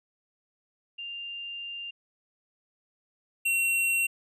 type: tone pair in turn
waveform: sine / square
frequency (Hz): 2794 / 2732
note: F7 / F7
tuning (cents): 0 / -39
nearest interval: unison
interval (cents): 39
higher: first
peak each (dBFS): -35 / -24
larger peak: second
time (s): 0.98-1.91 / 3.45-4.07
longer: first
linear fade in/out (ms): 10
effects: resampled to 32000 Hz